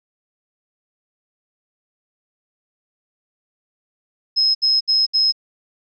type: tone bursts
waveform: sine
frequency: 5140 Hz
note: E8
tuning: 45 cents flat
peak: -13 dBFS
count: 4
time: 4.36-5.324 s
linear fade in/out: 20 ms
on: 190 ms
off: 68 ms
effects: none